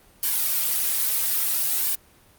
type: noise with flanger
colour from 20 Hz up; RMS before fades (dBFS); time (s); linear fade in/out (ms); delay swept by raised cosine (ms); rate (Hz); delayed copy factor
blue; -23; 0.23-1.95; 2; 1.5 to 4.3; 0.59; -0.9
effects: pink hiss -55 dBFS RMS until 2.38 s + Opus 32 kbps